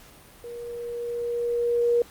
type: tone with level ramp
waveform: sine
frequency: 475.4 Hz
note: A#4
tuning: 34 cents sharp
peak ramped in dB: -35 to -17 dBFS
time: 0.44-2.02 s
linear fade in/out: 2 ms
effects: pink hiss -50 dBFS RMS until 2.1 s + Opus 48 kbps